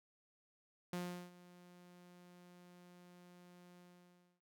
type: tone with ADSR envelope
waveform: sawtooth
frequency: 177.5 Hz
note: F3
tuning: 28 cents sharp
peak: -35 dBFS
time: 0.93-4.41 s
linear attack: 3 ms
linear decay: 370 ms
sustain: -20 dB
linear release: 630 ms
effects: none